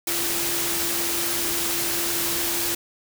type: tone in noise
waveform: sine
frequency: 340.9 Hz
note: F4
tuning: 42 cents flat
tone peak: -33 dBFS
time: 0.07-2.75 s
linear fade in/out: 5 ms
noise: white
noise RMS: -25 dBFS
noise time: 0.07-2.75 s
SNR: -11 dB
effects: none